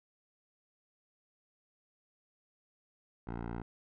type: tone with low-pass filter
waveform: 10% pulse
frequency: 57.9 Hz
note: A#1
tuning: 11 cents flat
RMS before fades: -40 dBFS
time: 3.27-3.62 s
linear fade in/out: 5 ms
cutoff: 1300 Hz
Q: 1.1
effects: none